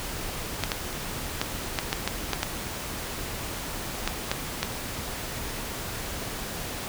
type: clicks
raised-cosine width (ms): 0.2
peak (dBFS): -7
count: 11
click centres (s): 0.637 / 0.718 / 1.415 / 1.788 / 1.929 / 2.076 / 2.333 / 2.431 / 4.076 / 4.315 / 4.63
effects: pink hiss -34 dBFS RMS until 6.88 s